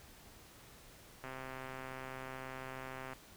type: click train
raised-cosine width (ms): 0.5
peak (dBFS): -30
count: 249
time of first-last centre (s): 1.24-3.133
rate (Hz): 131
effects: pink hiss -58 dBFS RMS until 3.36 s